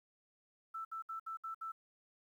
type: tone bursts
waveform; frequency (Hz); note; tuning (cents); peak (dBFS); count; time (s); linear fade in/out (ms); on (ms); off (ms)
sine; 1325; E6; +9; -40; 6; 0.74-1.72; 10; 110; 64
effects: 12-bit